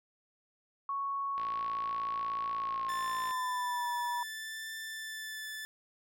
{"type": "tone with pitch glide", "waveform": "sine", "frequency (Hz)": [1108.7, 965.2], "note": ["C#6", "B5"], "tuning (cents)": [0, -40], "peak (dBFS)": -32, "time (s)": [0.89, 4.23], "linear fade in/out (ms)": 2, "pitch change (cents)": -240, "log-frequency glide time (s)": [2.56, 3.86]}
{"type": "click train", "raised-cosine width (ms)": 0.3, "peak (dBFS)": -30, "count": 110, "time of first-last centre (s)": [1.38, 3.309], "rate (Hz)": 56.5}
{"type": "tone with vibrato", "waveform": "sawtooth", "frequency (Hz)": 1760, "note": "A6", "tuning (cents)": 0, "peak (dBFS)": -36, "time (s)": [2.89, 5.65], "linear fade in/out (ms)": 0, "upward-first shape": "triangle", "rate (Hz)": 0.67, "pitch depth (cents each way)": 13}
{"effects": []}